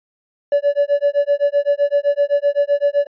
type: tone with tremolo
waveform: triangle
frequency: 573 Hz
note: D5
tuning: 43 cents flat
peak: -7 dBFS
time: 0.52-3.07 s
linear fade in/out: 2 ms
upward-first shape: sine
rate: 7.8 Hz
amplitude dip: 100%
effects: tanh soft clip ceiling -7 dBFS + resampled to 11025 Hz